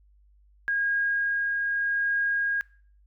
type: tone with tremolo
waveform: sine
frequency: 1631 Hz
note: G#6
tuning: 32 cents flat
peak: -22 dBFS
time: 0.68-2.61 s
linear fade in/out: 0 ms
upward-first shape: triangle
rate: 0.83 Hz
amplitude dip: 25%
effects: noise-tail reverb RT60 0.5 s tail -23 dB re dry + added 50 Hz sine -56 dBFS peak until 3.06 s